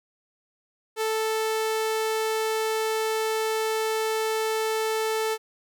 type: tone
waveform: sawtooth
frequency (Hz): 440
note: A4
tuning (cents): 0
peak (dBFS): -20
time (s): 0.96-5.38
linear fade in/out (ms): 50
effects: none